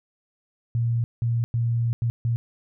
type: tone bursts at uneven times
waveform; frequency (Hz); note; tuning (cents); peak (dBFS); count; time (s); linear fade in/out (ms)
sine; 117.2; A#2; +10; -20; 5; 0.75-1.04 / 1.22-1.44 / 1.54-1.93 / 2.02-2.1 / 2.25-2.36; 0
effects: none